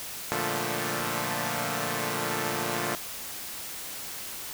5% pulse chord, Bb major seventh, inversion none, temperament equal, 116.54 / 146.83 / 174.61 / 220 Hz, Bb2 / D3 / F3 / A3, 0 / 0 / 0 / 0 cents, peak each -23 dBFS, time 0.32-2.95 s, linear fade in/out 0 ms, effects white hiss -38 dBFS RMS until 4.53 s

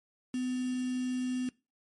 sine tone with quantisation, 252.7 Hz, B3, 40 cents sharp, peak -30 dBFS, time 0.34-1.49 s, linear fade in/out 2 ms, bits 7, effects noise-tail reverb RT60 0.3 s tail -23 dB re dry + MP3 48 kbps

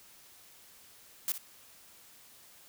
blue noise with echo, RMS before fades -31 dBFS, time 1.28-1.32 s, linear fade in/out 0 ms, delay 58 ms, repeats 1, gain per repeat -11 dB, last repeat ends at 1.378 s, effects white hiss -57 dBFS RMS until 2.68 s

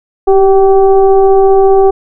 sine tone with frequency modulation, 389.4 Hz, G4, 12 cents flat, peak -3 dBFS, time 0.27-1.91 s, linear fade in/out 10 ms, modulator 382 Hz, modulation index 0.83, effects none

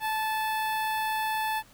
sawtooth tone with notch filter, 872 Hz, A5, 16 cents flat, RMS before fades -29 dBFS, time 0-1.63 s, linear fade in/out 50 ms, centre 6500 Hz, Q 0.84, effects pink hiss -56 dBFS RMS until 1.73 s

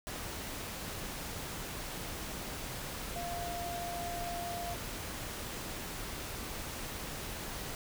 sine tone in noise, 695 Hz, F5, 9 cents flat, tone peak -38 dBFS, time 3.16-4.74 s, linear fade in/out 0 ms, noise pink, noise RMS -41 dBFS, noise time 0.07-7.75 s, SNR 0 dB, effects none

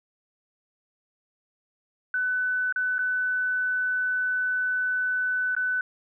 sine tone with dropouts, 1500 Hz, F#6, 23 cents sharp, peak -23 dBFS, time 2.14-5.81 s, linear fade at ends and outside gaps 2 ms, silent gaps 2.725-2.76 / 2.983-2.99 / 5.551-5.565 s, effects none

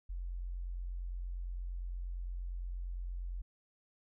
sine tone, 44.33 Hz, F1, 27 cents sharp, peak -37 dBFS, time 0.09-3.42 s, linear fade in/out 10 ms, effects none

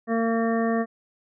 harmonic tone, 228 Hz, A#3, 38 cents flat, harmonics 1 / 2 / 3 / 5 / 6 / 7 / 8, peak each -23 / -27 / -28 / -33 / -43 / -44 / -34 dBFS, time 0.07-0.86 s, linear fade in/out 50 ms, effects none

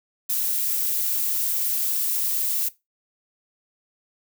violet noise, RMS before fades -24 dBFS, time 0.29-2.69 s, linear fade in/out 10 ms, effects noise-tail reverb RT60 0.2 s tail -18 dB re dry

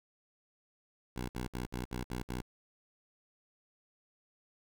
10% pulse tone bursts, 61.74 Hz, B1, in tune, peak -28 dBFS, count 7, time 1.16-2.418 s, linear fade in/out 5 ms, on 130 ms, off 58 ms, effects none

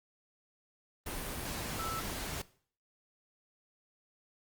sine tone in noise, 1318.5 Hz, E6, in tune, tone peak -37 dBFS, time 1.79-2 s, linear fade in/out 5 ms, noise pink, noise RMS -39 dBFS, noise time 1.06-2.42 s, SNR -1 dB, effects noise-tail reverb RT60 0.5 s tail -19 dB re dry + Opus 32 kbps

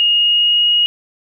sine tone with pitch glide, 2857 to 2882 Hz, F7 to F#7, +39 to -46 cents, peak -10 dBFS, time 0-0.86 s, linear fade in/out 0 ms, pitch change +15 cents, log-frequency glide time 0.11-0.7 s, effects none

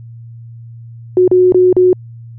sine tone with dropouts, 365.6 Hz, F#4, 21 cents flat, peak -5 dBFS, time 1.17-1.93 s, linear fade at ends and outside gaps 1 ms, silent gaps 1.278-1.314 / 1.522-1.545 / 1.728-1.766 s, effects added 116 Hz sine -30 dBFS peak until 2.38 s

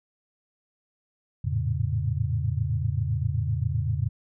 sine tone cluster, 84.9 / 106.9 / 114.6 / 139.3 Hz, F2 / A2 / A#2 / C#3, -48 / -49 / -29 / +9 cents, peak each -29 dBFS, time 1.44-4.09 s, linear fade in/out 10 ms, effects none

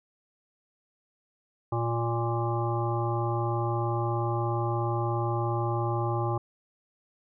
harmonic tone, 117.1 Hz, A#2, 8 cents sharp, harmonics 1 / 3 / 5 / 7 / 9 / 10, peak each -28 / -32 / -37 / -33 / -37 / -38 dBFS, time 1.72-6.38 s, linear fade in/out 5 ms, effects none

